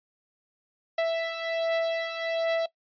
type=beating tone pair; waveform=45% pulse; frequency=659.3 / 660.6 Hz; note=E5 / E5; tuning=0 / +4 cents; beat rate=1.3 Hz; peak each=-31 / -27 dBFS; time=0.98-2.66 s; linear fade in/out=5 ms; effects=noise-tail reverb RT60 0.1 s tail -20 dB re dry + resampled to 11025 Hz

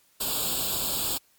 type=noise with comb filter; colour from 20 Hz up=white; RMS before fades=-28 dBFS; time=0.2-1.18 s; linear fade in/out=10 ms; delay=0.25 ms; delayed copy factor=+0.95; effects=white hiss -63 dBFS RMS until 1.38 s + MP3 96 kbps

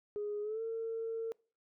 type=tone with pitch glide; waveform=sine; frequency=415.3 to 452.9 Hz; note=G#4 to A#4; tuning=0 to -50 cents; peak=-34 dBFS; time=0.16-1.32 s; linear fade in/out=0 ms; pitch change=+150 cents; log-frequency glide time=0.42-0.62 s; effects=noise-tail reverb RT60 0.4 s tail -25 dB re dry + tanh soft clip ceiling -30 dBFS

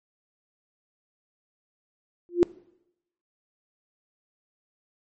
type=tone with exponential growth; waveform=sine; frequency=349.2 Hz; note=F4; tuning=in tune; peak=-10 dBFS; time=2.29-2.43 s; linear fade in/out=0 ms; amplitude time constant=29 ms; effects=noise-tail reverb RT60 0.8 s tail -21 dB re dry + MP3 32 kbps

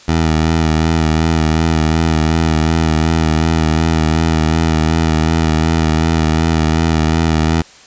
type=tone with vibrato; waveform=15% pulse; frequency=80.1 Hz; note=E2; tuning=49 cents flat; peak=-5 dBFS; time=0.08-7.62 s; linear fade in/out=5 ms; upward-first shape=sine; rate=2.7 Hz; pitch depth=40 cents each way; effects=white hiss -41 dBFS RMS until 7.86 s + resampled to 16000 Hz

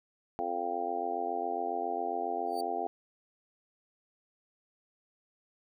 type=harmonic tone; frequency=87.31 Hz; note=F2; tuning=in tune; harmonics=3 / 4 / 5 / 6 / 7 / 8 / 9; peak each=-44 / -40 / -39 / -46 / -46 / -35 / -35 dBFS; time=0.39-2.87 s; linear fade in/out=0 ms
type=tone with exponential growth; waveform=sawtooth; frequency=4596 Hz; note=D8; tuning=38 cents flat; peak=-36 dBFS; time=2.46-2.61 s; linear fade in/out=5 ms; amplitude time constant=32 ms
effects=none

